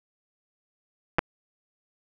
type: clicks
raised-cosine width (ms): 0.5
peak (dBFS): -6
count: 2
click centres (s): 1.185 / 1.191
effects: none